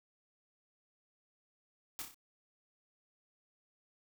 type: noise with echo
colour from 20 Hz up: white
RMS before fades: -41 dBFS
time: 1.99-2.02 s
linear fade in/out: 0 ms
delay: 31 ms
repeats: 4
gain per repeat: -5 dB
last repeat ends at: 2.144 s
effects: none